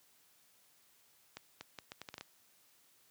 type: accelerating click train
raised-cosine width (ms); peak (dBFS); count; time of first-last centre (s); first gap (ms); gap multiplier
0.2; -27; 9; 1.37-2.21; 240; 0.74
effects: white hiss -68 dBFS RMS until 3.1 s + high-pass 80 Hz 12 dB/octave